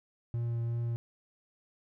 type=tone with vibrato; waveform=triangle; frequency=117.3 Hz; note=A#2; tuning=11 cents sharp; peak=-28 dBFS; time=0.34-0.96 s; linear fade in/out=0 ms; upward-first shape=triangle; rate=2.7 Hz; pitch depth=13 cents each way; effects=none